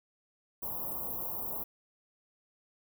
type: band-stop noise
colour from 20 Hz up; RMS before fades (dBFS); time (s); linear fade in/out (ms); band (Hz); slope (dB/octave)
white; -37; 0.62-1.64; 10; 1100 to 12000; 48
effects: none